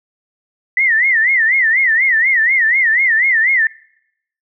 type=tone with vibrato; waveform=sine; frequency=1951 Hz; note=B6; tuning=22 cents flat; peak=-10 dBFS; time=0.77-3.67 s; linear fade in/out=2 ms; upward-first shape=sine; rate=4.1 Hz; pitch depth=180 cents each way; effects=noise-tail reverb RT60 0.8 s tail -24 dB re dry